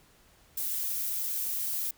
violet noise with flanger, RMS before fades -32 dBFS, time 0.57-1.91 s, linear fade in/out 5 ms, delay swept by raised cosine 1.2 to 6.2 ms, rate 1.3 Hz, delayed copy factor +0.55, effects pink hiss -61 dBFS RMS until 1.97 s

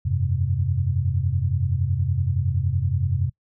sine chord, F suspended second, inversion none, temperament equal, 87.31 / 98 / 130.81 Hz, F2 / G2 / C3, 0 / 0 / 0 cents, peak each -24 dBFS, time 0.05-3.3 s, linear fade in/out 10 ms, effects noise-tail reverb RT60 0.1 s tail -25 dB re dry

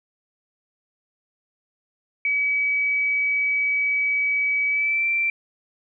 sine tone with pitch glide, 2279 to 2348 Hz, C#7 to D7, +47 to -1 cents, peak -19 dBFS, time 2.25-5.3 s, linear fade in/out 2 ms, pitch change +52 cents, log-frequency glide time 4.68-5.07 s, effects none

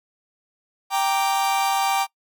45% pulse chord, G minor, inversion none, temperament equal, 784 / 932.3 / 1174.7 Hz, G5 / Bb5 / D6, 0 / 0 / 0 cents, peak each -21 / -26 / -27 dBFS, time 0.9-2.07 s, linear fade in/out 50 ms, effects noise-tail reverb RT60 0.1 s tail -21 dB re dry

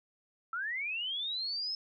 sine linear sweep, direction up, 1308 to 5240 Hz, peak -33 dBFS, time 0.53-1.75 s, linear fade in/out 2 ms, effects none

